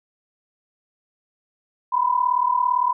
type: tone pair together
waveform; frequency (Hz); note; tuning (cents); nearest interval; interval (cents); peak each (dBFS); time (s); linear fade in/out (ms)
sine; 975.3 / 1013; B5 / B5; -22 / +44; minor second; 66; -20; 1.92-2.93; 10
effects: none